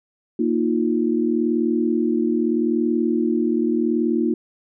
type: chord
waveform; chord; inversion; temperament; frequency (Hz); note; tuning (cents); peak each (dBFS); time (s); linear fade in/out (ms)
sine; Bb suspended fourth; none; equal with one note detuned; 233.1 / 311.1 / 351.9; Bb3 / Eb4 / F4; 0 / 0 / +13; -21 / -22 / -22; 0.39-4.34; 5
effects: none